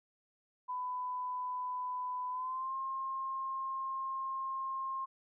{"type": "tone with pitch glide", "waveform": "sine", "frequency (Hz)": [1000, 1065.6], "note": ["B5", "C6"], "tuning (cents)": [21, 31], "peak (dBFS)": -35, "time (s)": [0.68, 5.06], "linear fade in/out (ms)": 20, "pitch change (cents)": 110, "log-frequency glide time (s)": [2.3, 2.75], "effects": []}